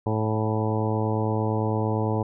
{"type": "harmonic tone with a mistuned harmonic", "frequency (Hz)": 108.9, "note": "A2", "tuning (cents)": -17, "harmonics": [1, 2, 3, 4, 5, 6, 7, 8, 9], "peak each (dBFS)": [-25, -30, -31, -30, -33, -38, -35, -34, -36], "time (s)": [0.06, 2.23], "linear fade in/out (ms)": 5, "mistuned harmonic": 6, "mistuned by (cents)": 22, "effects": []}